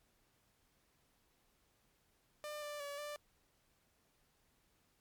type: tone with pitch steps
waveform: sawtooth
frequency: 598 / 590 / 571 / 590 Hz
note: D5 / D5 / D5 / D5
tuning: +31 / +8 / -49 / +8 cents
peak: -39 dBFS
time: 2.44-3.16 s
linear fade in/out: 0 ms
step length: 180 ms
effects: pink hiss -75 dBFS RMS until 5 s + MP3 96 kbps